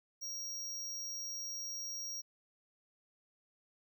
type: tone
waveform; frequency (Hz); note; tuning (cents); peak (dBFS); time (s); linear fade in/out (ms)
square; 5640; F8; +16; -40; 0.21-2.22; 20
effects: none

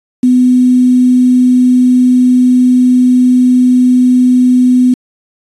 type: tone with quantisation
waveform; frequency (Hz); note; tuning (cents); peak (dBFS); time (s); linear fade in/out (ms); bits
sine; 250.7; B3; +26; -4; 0.23-4.94; 5; 5
effects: resampled to 24000 Hz

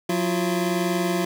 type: tone pair together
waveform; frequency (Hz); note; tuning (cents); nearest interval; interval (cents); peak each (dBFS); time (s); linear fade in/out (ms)
25% pulse; 180.41 / 340; F#3 / F4; -43 / -46; major seventh; 1097; -20 / -21; 0.09-1.25; 5
effects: none

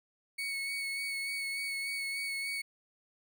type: tone with vibrato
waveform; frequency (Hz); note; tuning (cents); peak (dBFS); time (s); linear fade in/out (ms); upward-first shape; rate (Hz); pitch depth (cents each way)
35% pulse; 2217; C#7; 0; -32; 0.38-2.62; 10; sine; 3.4; 19
effects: none

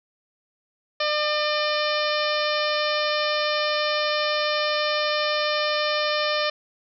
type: harmonic tone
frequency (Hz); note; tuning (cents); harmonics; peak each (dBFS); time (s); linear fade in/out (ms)
601; D5; +40; 1 / 2 / 3 / 4 / 5 / 6 / 7 / 8 / 9; -25 / -28 / -30 / -31 / -32 / -33 / -33 / -34 / -35; 1-6.5; 5
effects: none

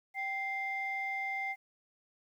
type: tone pair together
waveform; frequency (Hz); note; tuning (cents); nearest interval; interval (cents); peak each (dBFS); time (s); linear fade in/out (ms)
sine; 779.2 / 2093; G5 / C7; -11 / 0; octave + perfect fourth; 1711; -37 / -34; 0.14-1.56; 50
effects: tanh soft clip ceiling -27 dBFS + 11-bit

